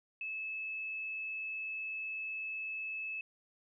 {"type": "tone", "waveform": "sine", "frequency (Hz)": 2604, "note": "E7", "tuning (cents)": -22, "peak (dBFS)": -37, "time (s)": [0.21, 3.21], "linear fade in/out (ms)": 2, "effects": []}